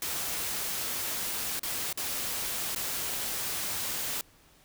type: noise with dropouts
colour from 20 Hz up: white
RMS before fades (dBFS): -33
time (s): 0.02-4.21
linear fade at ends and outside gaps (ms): 1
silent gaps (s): 1.594-1.632 / 1.928-1.974 / 2.749-2.76
effects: pink hiss -60 dBFS RMS until 4.64 s